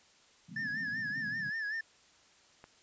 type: band-pass noise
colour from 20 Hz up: white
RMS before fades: -47 dBFS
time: 0.48-1.5 s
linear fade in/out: 10 ms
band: 110 to 270 Hz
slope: 96 dB/octave
type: tone with vibrato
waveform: triangle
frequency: 1737 Hz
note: A6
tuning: 23 cents flat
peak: -32 dBFS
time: 0.56-1.81 s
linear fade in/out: 5 ms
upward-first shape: sine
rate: 5.2 Hz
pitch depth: 83 cents each way
type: click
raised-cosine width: 0.5 ms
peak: -35 dBFS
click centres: 2.641 s
effects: white hiss -63 dBFS RMS until 2.82 s + resampled to 16000 Hz